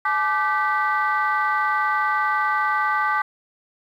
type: tone cluster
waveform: sine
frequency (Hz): 854 / 1179 / 1534 / 1964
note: G#5 / D6 / G6 / B6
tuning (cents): +48 / +6 / -38 / -10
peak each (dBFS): -24 / -21 / -24 / -27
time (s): 0.05-3.22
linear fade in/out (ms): 5
effects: tanh soft clip ceiling -11 dBFS + 9-bit